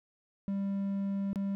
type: tone with dropouts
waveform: triangle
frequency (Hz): 197.4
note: G3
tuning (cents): +12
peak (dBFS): -28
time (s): 0.48-1.55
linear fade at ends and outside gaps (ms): 0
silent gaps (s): 1.331-1.358
effects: none